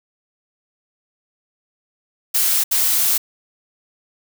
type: noise bursts at uneven times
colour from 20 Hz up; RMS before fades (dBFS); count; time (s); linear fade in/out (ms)
blue; -17; 2; 2.34-2.64 / 2.71-3.18; 10
effects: none